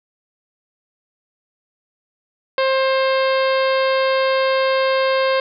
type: harmonic tone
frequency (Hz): 530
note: C5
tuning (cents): +22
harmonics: 1 / 2 / 3 / 4 / 5 / 6 / 7 / 8 / 9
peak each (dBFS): -16 / -22 / -26 / -28 / -30 / -32 / -33 / -34 / -35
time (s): 2.58-5.4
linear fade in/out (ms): 2
effects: none